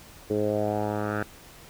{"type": "tone with low-pass filter sweep", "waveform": "10% pulse", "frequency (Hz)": 105, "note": "G#2", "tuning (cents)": 19, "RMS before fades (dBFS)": -27, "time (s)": [0.3, 1.23], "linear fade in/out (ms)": 5, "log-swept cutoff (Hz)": [420, 1500], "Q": 3.5, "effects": ["pink hiss -49 dBFS RMS until 1.69 s"]}